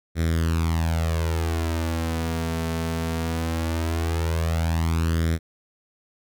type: tone with flanger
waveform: sawtooth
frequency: 82 Hz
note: E2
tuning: 9 cents flat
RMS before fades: -24 dBFS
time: 0.15-5.39 s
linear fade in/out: 50 ms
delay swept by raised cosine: 0.53 to 4.53 ms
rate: 0.19 Hz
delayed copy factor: +0.75
effects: none